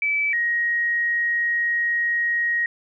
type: tone pair in turn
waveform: sine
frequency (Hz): 2306 / 1884.2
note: D7 / A#6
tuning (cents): -32 / +18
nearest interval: minor third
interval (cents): 350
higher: first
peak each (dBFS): -19 / -19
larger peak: neither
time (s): 0.02-0.33 / 0.33-2.66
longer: second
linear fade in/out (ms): 2
effects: none